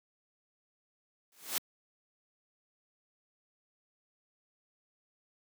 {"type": "noise with exponential growth", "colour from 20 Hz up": "white", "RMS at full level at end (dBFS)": -29, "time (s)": [1.32, 1.58], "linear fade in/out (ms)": 1, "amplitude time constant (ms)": 55, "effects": ["high-pass 200 Hz 12 dB/octave"]}